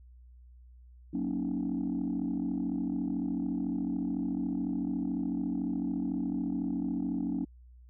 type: chord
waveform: sine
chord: D# minor seventh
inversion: first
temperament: equal with one note detuned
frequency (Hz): 183.4 / 233.1 / 277.2 / 311.1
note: F#3 / A#3 / C#4 / D#4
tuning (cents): -15 / 0 / 0 / 0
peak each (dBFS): -35 / -34 / -32 / -36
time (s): 1.13-7.45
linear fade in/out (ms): 10
effects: tanh soft clip ceiling -24 dBFS + added 61 Hz sine -51 dBFS peak until 7.89 s